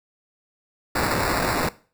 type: noise with sample-and-hold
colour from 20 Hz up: violet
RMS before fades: -23 dBFS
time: 0.95-1.69 s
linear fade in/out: 5 ms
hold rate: 3150 Hz
effects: noise-tail reverb RT60 0.4 s tail -19 dB re dry